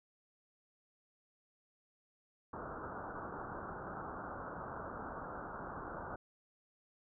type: low-pass noise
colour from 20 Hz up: white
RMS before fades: -45 dBFS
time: 2.53-6.16 s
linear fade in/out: 5 ms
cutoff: 1500 Hz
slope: 96 dB/octave
effects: none